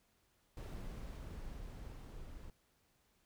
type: noise with level ramp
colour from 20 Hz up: brown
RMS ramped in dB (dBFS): -44 to -51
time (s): 0.57-2.5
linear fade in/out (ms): 2
effects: pink hiss -75 dBFS RMS until 3.25 s